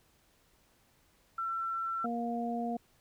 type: tone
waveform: sine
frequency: 1346 Hz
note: E6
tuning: 36 cents sharp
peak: -32 dBFS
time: 1.38-2.06 s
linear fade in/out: 5 ms
type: harmonic tone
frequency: 235.3 Hz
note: A#3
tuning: 16 cents sharp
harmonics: 1 / 2 / 3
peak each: -34 / -41 / -36 dBFS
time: 2.04-2.77 s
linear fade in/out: 5 ms
effects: pink hiss -68 dBFS RMS until 3 s